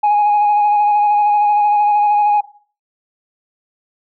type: tone with vibrato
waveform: sine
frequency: 830.6 Hz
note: G#5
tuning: in tune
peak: -8 dBFS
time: 0.03-2.41 s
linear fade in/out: 10 ms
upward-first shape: square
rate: 13 Hz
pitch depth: 15 cents each way
effects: noise-tail reverb RT60 0.4 s tail -17 dB re dry + tanh soft clip ceiling -8 dBFS